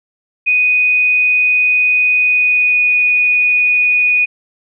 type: tone with pitch glide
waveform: sine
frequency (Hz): 2488 to 2472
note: D#7 to D#7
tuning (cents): -1 to -12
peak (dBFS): -9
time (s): 0.46-4.26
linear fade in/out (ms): 20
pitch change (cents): -11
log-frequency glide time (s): 2.19-2.95
effects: none